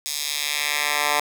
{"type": "tone with high-pass filter sweep", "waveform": "10% pulse", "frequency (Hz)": 147.2, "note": "D3", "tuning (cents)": 4, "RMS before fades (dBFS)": -24, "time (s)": [0.06, 1.2], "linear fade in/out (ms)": 0, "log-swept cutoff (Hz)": [5200, 1000], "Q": 1.1, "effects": ["7-bit"]}